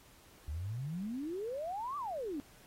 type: exponential two-way sweep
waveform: sine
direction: up then down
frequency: 69.8 to 1196 to 268.6 Hz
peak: -36 dBFS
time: 0.48-2.4 s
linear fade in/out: 0 ms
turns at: 1.97 s
effects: pink hiss -61 dBFS RMS until 2.66 s + AAC 48 kbps